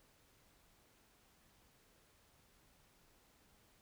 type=silence; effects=pink hiss -70 dBFS RMS until 3.81 s